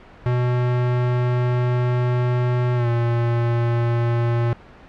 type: tone with pitch glide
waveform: square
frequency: 123.47 to 118.03 Hz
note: B2 to A#2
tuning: 0 to +22 cents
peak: -18 dBFS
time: 0.26-4.53 s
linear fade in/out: 0 ms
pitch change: -78 cents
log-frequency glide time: 2.75-2.88 s
effects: pink hiss -44 dBFS RMS until 4.88 s + low-pass 2000 Hz 12 dB/octave